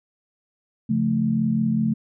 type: chord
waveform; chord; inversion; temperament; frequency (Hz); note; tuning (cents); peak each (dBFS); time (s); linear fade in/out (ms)
sine; Db augmented; none; equal; 138.59 / 174.61 / 220; Db3 / F3 / A3; 0 / 0 / 0; -26 / -26 / -20; 0.89-1.94; 10
effects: none